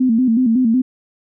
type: tone with vibrato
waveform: sine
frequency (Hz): 240.6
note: B3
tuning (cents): -45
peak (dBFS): -11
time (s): 0-0.82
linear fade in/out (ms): 10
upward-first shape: square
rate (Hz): 5.4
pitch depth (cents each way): 110
effects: none